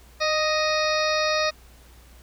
harmonic tone with a mistuned harmonic, 622.3 Hz, D#5, in tune, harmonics 1 / 2 / 3 / 4 / 6 / 7 / 8 / 9, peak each -24 / -27 / -29 / -30 / -32 / -32 / -33 / -34 dBFS, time 0.2-1.51 s, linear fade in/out 20 ms, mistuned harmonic 1, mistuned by -21 cents, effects added 60 Hz sine -49 dBFS peak until 2.22 s + pink hiss -54 dBFS RMS until 2.22 s

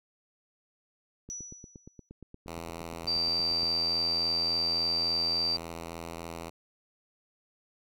click train, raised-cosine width 3 ms, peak -33 dBFS, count 21, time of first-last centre 1.29-3.632 s, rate 8.54 Hz
sine tone with exponential decay, 5900 Hz, F#8, 6 cents flat, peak -34 dBFS, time 1.3-2.09 s, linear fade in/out 0 ms, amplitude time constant 170 ms
5% pulse tone with vibrato, 83.5 Hz, E2, 23 cents sharp, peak -27 dBFS, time 2.47-6.5 s, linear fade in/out 10 ms, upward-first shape square, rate 14 Hz, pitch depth 15 cents each way
sine tone, 4665 Hz, D8, 12 cents flat, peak -26 dBFS, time 3.07-5.57 s, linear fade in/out 10 ms
effects none

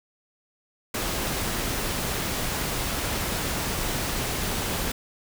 pink noise, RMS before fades -28 dBFS, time 0.94-4.92 s, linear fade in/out 5 ms, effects none

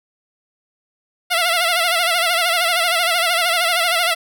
10% pulse tone with vibrato, 688 Hz, F5, 26 cents flat, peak -7 dBFS, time 1.3-4.15 s, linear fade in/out 20 ms, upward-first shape sine, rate 13 Hz, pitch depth 85 cents each way, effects none

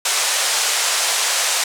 white band-pass noise, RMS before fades -19 dBFS, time 0.05-1.64 s, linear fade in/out 5 ms, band 530 to 9100 Hz, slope 24 dB/octave, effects none

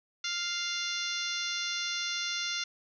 harmonic tone, 698.5 Hz, F5, in tune, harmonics 2 / 3 / 4 / 5 / 6 / 7 / 8 / 9, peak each -39 / -39 / -40 / -37 / -39 / -43 / -39 / -43 dBFS, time 0.24-2.64 s, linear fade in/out 5 ms, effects none

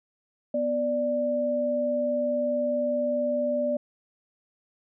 sine tone pair together, 246.9 / 588.4 Hz, B3 / D5, 0 / +3 cents, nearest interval octave + minor third, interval 1503 cents, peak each -30 / -24 dBFS, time 0.54-3.77 s, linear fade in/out 5 ms, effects none

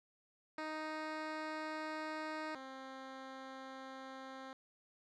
10% pulse tone pair in turn, 311.1 / 264.9 Hz, D#4 / C4, 0 / +22 cents, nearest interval minor third, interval 278 cents, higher first, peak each -32 / -39 dBFS, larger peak first, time 0.58-2.55 / 2.55-4.53 s, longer second, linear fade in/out 2 ms, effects low-pass 4000 Hz 12 dB/octave

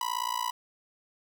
45% pulse tone with amplitude modulation, 986 Hz, B5, 3 cents flat, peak -25 dBFS, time 0.01-0.51 s, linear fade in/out 2 ms, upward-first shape sine, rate 58 Hz, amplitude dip 100%, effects none

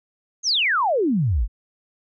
sine exponential sweep, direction down, 6690 to 42.87 Hz, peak -17 dBFS, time 0.43-1.48 s, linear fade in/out 50 ms, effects none

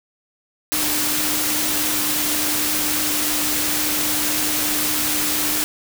sine tone in noise, 301.4 Hz, D4, 45 cents sharp, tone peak -29 dBFS, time 0.72-5.64 s, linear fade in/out 0 ms, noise white, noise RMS -21 dBFS, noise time 0.72-5.64 s, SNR -11 dB, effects none

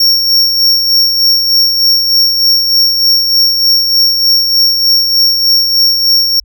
square tone with tremolo, 5510 Hz, F8, 24 cents flat, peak -5 dBFS, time 0-6.4 s, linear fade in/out 5 ms, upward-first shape sine, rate 3.3 Hz, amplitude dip 45%, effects added 50 Hz sine -38 dBFS peak until 6.44 s

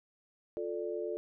sine chord, D minor, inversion first, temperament just, 352.4 / 440.5 / 587.3 Hz, F4 / A4 / D5, +16 / +2 / 0 cents, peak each -38 / -37 / -40 dBFS, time 0.57-1.17 s, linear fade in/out 0 ms, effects none

